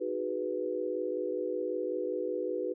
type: chord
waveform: sine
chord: G# minor seventh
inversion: second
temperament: equal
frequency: 311.1 / 370 / 415.3 / 493.9 Hz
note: D#4 / F#4 / G#4 / B4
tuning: 0 / 0 / 0 / 0 cents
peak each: -39 / -35 / -38 / -34 dBFS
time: 0-2.74 s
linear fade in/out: 20 ms
effects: none